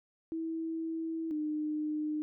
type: tone pair in turn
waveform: sine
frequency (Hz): 325.2 / 304.1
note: E4 / D#4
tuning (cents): -23 / -40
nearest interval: minor second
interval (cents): 117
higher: first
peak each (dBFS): -33 / -31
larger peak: second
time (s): 0.32-1.31 / 1.31-2.22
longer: first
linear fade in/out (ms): 0
effects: none